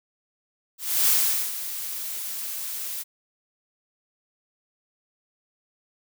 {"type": "noise with ADSR envelope", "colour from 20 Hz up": "blue", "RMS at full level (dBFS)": -19, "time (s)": [0.78, 3.04], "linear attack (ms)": 300, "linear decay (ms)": 440, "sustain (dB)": -13, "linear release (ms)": 28, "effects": []}